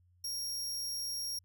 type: tone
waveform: sawtooth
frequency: 5588 Hz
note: F8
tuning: in tune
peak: -33 dBFS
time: 0.24-1.39 s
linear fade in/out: 5 ms
effects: added 89 Hz sine -64 dBFS peak until 1.44 s